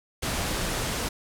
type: low-pass noise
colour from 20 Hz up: pink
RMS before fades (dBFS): -29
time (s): 0.22-1.09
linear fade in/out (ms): 10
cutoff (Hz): 12000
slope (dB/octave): 24
effects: none